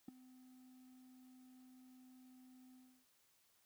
triangle tone with ADSR envelope, 255.6 Hz, C4, 40 cents flat, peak -40 dBFS, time 0.08-3.06 s, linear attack 5 ms, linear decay 8 ms, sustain -18 dB, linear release 300 ms, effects white hiss -75 dBFS RMS until 3.65 s

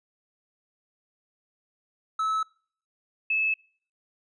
triangle / sine tone pair in turn, 1300 / 2605 Hz, E6 / E7, -24 / -21 cents, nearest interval octave, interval 1203 cents, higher second, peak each -22 dBFS, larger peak neither, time 2.19-2.43 / 3.3-3.54 s, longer neither, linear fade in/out 5 ms, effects noise-tail reverb RT60 0.5 s tail -25 dB re dry + resampled to 22050 Hz

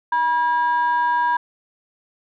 sine tone pair together, 966.2 / 1625 Hz, B5 / G#6, -38 / -38 cents, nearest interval major sixth, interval 900 cents, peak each -16 / -23 dBFS, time 0.12-1.37 s, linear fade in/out 5 ms, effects tanh soft clip ceiling -11 dBFS

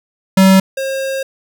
square tone pair in turn, 190.9 / 536.8 Hz, G3 / C5, -46 / +44 cents, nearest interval octave + tritone, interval 1790 cents, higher second, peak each -6 / -18 dBFS, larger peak first, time 0.37-0.6 / 0.77-1.23 s, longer second, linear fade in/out 5 ms, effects none

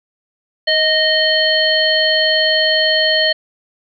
harmonic tone with a mistuned harmonic, 618 Hz, D#5, 12 cents flat, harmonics 1 / 3 / 5 / 7, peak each -17 / -17 / -17 / -17 dBFS, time 0.67-3.33 s, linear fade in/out 10 ms, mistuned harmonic 1, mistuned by +28 cents, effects none

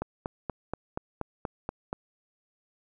click train, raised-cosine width 1 ms, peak -17 dBFS, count 9, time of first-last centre 0.02-1.929 s, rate 4.19 Hz, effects none

